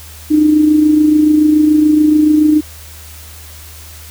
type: tone with amplitude modulation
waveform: sine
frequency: 304.3 Hz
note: D#4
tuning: 38 cents flat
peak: -4 dBFS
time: 0.3-2.61 s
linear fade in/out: 20 ms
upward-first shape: sine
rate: 27 Hz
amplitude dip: 45%
effects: added 78 Hz sine -34 dBFS peak until 4.1 s + white hiss -36 dBFS RMS until 4.1 s